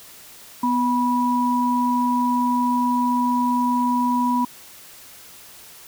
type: tone pair together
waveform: sine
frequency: 247.1 / 977.3 Hz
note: B3 / B5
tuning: +1 / -18 cents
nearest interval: 2 octaves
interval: 2381 cents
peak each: -20 dBFS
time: 0.63-4.45 s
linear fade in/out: 5 ms
effects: white hiss -44 dBFS RMS until 5.87 s

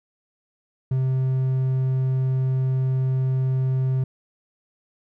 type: tone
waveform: triangle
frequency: 130.81 Hz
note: C3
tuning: in tune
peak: -17 dBFS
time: 0.91-4.04 s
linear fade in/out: 5 ms
effects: none

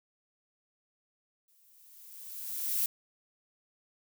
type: noise with exponential growth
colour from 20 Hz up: violet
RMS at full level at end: -28 dBFS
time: 1.48-2.86 s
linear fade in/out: 2 ms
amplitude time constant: 300 ms
effects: none

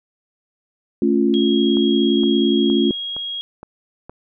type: chord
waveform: sine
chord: A augmented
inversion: none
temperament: equal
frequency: 220 / 277.2 / 349.2 Hz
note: A3 / C#4 / E#4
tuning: 0 / 0 / 0 cents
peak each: -18 dBFS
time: 1.02-2.91 s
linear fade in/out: 2 ms
type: tone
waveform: sine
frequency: 3284 Hz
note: G#7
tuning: 20 cents flat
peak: -24 dBFS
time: 1.34-3.41 s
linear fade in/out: 0 ms
type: click train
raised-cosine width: 1 ms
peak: -21 dBFS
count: 6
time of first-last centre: 1.77-4.096 s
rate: 2.15 Hz
effects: none

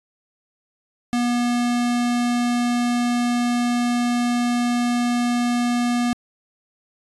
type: tone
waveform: square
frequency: 241.5 Hz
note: B3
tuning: 39 cents flat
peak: -19 dBFS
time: 1.13-6.13 s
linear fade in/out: 0 ms
effects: resampled to 24000 Hz

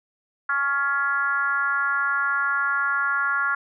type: tone with frequency modulation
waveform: sine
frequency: 1396.9 Hz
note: F6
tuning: in tune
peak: -20 dBFS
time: 0.49-3.55 s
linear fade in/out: 5 ms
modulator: 284 Hz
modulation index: 0.97
effects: none

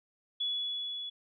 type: tone with level ramp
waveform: sine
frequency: 3400 Hz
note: G#7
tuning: 40 cents sharp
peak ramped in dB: -29 to -37 dBFS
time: 0.4-1.1 s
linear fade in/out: 10 ms
effects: none

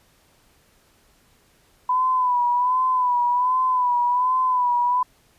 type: tone with vibrato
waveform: sine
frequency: 996 Hz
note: B5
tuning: 14 cents sharp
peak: -17 dBFS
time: 1.89-5.03 s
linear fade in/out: 5 ms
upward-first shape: sine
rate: 1.3 Hz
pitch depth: 52 cents each way
effects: pink hiss -59 dBFS RMS until 5.38 s + resampled to 32000 Hz

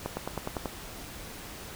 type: accelerating click train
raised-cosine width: 1 ms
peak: -17 dBFS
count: 7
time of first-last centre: 0.06-0.657 s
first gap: 110 ms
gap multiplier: 0.96
effects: pink hiss -43 dBFS RMS until 1.75 s

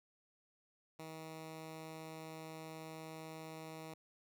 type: tone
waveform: 10% pulse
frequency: 159.3 Hz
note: D#3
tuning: 41 cents sharp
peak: -39 dBFS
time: 0.99-3.94 s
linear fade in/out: 5 ms
effects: none

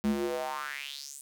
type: tone with high-pass filter sweep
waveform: square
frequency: 70.2 Hz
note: C#2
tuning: 22 cents sharp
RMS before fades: -34 dBFS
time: 0.04-1.21 s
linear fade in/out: 0 ms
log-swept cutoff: 180 to 9100 Hz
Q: 4.5
effects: none

